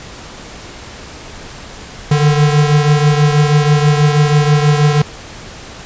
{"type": "beating tone pair", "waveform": "square", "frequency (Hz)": [146.83, 153.03], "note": ["D3", "D#3"], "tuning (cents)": [0, -28], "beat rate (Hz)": 6.2, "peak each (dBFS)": [-10, -16], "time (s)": [2.11, 5.02], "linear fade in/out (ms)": 5, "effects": ["pink hiss -32 dBFS RMS until 5.85 s", "resampled to 16000 Hz"]}